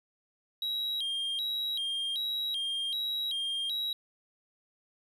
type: tone with vibrato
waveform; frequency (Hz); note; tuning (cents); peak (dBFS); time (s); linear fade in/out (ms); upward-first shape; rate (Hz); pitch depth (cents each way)
triangle; 3520; A7; 0; -29; 0.62-3.93; 2; square; 1.3; 160
effects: none

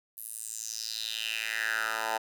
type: tone with high-pass filter sweep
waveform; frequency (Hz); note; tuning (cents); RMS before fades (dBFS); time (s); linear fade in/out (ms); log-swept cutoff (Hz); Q
10% pulse; 111.2; A2; +19; -34; 0.17-2.18; 10; 12000 to 860; 4.2
effects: none

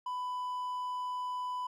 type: tone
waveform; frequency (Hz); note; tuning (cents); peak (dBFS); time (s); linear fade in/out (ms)
triangle; 997; B5; +16; -32; 0.06-1.67; 5
effects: none

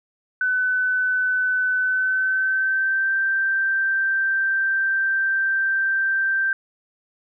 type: tone with pitch glide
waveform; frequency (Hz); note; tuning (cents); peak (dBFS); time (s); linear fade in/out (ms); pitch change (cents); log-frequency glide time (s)
sine; 1507 to 1567.4; F#6 to G6; +31 to -1; -18; 0.41-6.53; 2; +68; 1.78-3.14
effects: none

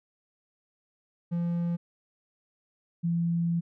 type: tone pair in turn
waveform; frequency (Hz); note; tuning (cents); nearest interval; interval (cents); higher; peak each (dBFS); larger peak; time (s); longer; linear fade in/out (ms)
triangle / sine; 171.6 / 169.43; F3 / E3; -30 / +48; unison; 22; first; -24; neither; 1.31-1.77 / 3.03-3.61; second; 20
effects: none

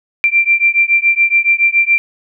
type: beating tone pair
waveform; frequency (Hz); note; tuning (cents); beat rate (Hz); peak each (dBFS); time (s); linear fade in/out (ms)
sine; 2357 / 2364.1; D7 / D7; +6 / +11; 7.1; -12; 0.24-1.98; 0
effects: none

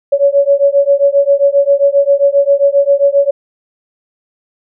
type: beating tone pair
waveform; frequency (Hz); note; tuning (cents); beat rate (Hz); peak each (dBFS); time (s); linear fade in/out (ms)
sine; 558 / 565.5; C#5 / C#5; +11 / +34; 7.5; -10; 0.12-3.31; 10
effects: none

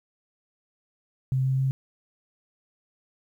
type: tone with pitch steps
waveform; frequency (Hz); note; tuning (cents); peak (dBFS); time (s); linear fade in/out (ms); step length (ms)
sine; 131.2 / 132.34 / 133.49; C3 / C3 / C3; +5 / +20 / +35; -21; 1.32-1.71; 0; 130
effects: 10-bit

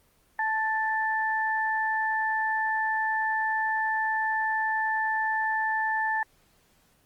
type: tone pair together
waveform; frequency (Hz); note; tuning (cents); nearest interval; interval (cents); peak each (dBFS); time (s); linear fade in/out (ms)
sine; 874.9 / 1764; A5 / A6; -10 / +4; octave; 1214; -27; 0.39-6.23; 2
effects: pink hiss -64 dBFS RMS until 7.05 s + Opus 24 kbps

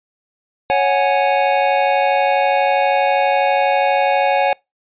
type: chord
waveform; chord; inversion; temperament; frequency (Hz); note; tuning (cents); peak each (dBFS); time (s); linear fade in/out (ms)
square; C# suspended fourth; none; just; 554.4 / 739.2 / 831.5; C#5 / F#5 / G#5; 0 / -2 / +2; -18; 0.7-4.53; 0
effects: noise-tail reverb RT60 0.2 s tail -26 dB re dry + resampled to 8000 Hz

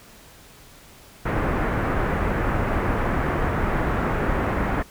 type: low-pass noise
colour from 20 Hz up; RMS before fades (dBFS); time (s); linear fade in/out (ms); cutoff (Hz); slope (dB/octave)
pink; -23; 1.25-4.83; 10; 1900; 24
effects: pink hiss -48 dBFS RMS until 4.9 s

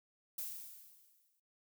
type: noise with exponential decay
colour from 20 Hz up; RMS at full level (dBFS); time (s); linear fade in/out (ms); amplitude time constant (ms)
violet; -40; 0.38-1.4; 5; 220
effects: noise-tail reverb RT60 0.3 s tail -23 dB re dry

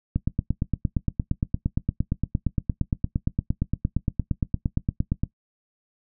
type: click train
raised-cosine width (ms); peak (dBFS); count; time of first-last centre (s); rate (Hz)
5; -10; 45; 0.16-5.235; 8.67
effects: noise-tail reverb RT60 0.1 s tail -17 dB re dry

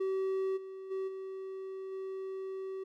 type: tone with level steps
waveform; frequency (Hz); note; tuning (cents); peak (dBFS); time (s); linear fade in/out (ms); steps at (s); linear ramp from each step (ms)
triangle; 382.4; G4; -43; -28 / -40 / -31 / -37 / -35; 0-2.84; 10; 0.56 / 0.9 / 1.07 / 1.91; 20
effects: none

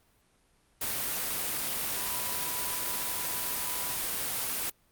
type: tone in noise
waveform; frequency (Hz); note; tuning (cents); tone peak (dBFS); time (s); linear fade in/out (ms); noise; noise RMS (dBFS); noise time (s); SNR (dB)
sine; 987.8; B5; 0; -42; 1.96-3.96; 5; white; -32; 0.81-4.7; -13
effects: pink hiss -67 dBFS RMS until 4.91 s + Opus 32 kbps

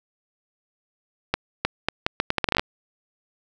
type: accelerating click train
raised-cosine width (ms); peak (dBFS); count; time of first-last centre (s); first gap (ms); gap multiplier
0.3; -4; 14; 1.34-2.595; 310; 0.76
effects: none

